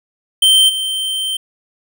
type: tone with level steps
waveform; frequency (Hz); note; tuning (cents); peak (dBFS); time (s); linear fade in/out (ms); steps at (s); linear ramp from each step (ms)
square; 3118; G7; -10; -8 / -18; 0.42-1.37; 5; 0.68; 20
effects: none